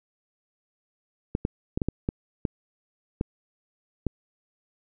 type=clicks; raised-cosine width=3 ms; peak=-12 dBFS; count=9; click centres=1.351 / 1.451 / 1.775 / 1.818 / 1.886 / 2.089 / 2.452 / 3.211 / 4.067 s; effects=none